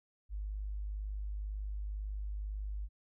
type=tone; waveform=sine; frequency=51 Hz; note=G#1; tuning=31 cents flat; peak=-36 dBFS; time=0.29-2.89 s; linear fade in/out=50 ms; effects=none